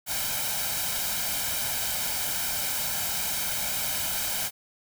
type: noise with comb filter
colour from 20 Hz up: white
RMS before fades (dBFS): -29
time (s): 0.06-4.51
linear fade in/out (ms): 50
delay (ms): 1.3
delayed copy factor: +0.65
effects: none